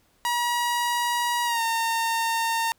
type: tone with pitch glide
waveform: sawtooth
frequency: 959 to 913.1 Hz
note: A#5 to A#5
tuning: +49 to -36 cents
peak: -19 dBFS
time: 0.25-2.72 s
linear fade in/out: 0 ms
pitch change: -85 cents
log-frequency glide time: 1.45-1.62 s
effects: pink hiss -64 dBFS RMS until 2.78 s